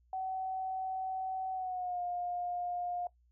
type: tone with pitch glide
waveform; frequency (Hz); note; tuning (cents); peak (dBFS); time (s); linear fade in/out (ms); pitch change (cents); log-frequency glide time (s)
sine; 756 to 709.5; F#5 to F5; +37 to +27; -34; 0.13-3.07; 2; -110; 1.51-2.01
effects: noise-tail reverb RT60 0.1 s tail -18 dB re dry + added 60 Hz sine -65 dBFS peak until 3.31 s